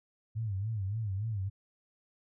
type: tone with vibrato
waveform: sine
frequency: 103.83 Hz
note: G#2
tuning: in tune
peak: -31 dBFS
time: 0.35-1.5 s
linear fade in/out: 20 ms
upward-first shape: sine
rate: 3.5 Hz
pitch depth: 160 cents each way
effects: none